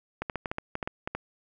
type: clicks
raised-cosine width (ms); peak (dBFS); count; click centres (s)
0.5; -16; 11; 0.22 / 0.298 / 0.357 / 0.458 / 0.515 / 0.584 / 0.754 / 0.828 / 0.875 / 1.075 / 1.15
effects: none